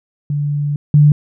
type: tone pair in turn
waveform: sine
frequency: 145.6 / 147.72 Hz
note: D3 / D3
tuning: -15 / +10 cents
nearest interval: unison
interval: 25 cents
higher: second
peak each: -15 / -5 dBFS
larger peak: second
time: 0.3-0.76 / 0.94-1.12 s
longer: first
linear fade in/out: 2 ms
effects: none